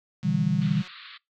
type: chord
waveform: sine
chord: E minor seventh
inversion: second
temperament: just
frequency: 123.61 / 148.33 / 164.81 / 197.78 Hz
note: B2 / D3 / E3 / G3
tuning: +2 / +18 / 0 / +16 cents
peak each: -31 / -26 / -26 / -26 dBFS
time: 0.23-0.83 s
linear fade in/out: 20 ms
type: click train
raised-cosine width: 0.2 ms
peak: -31 dBFS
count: 119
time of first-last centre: 0.23-0.875 s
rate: 183 Hz
type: band-pass noise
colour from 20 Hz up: white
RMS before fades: -45 dBFS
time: 0.61-1.18 s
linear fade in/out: 10 ms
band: 1100 to 4400 Hz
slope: 96 dB/octave
effects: noise-tail reverb RT60 0.2 s tail -24 dB re dry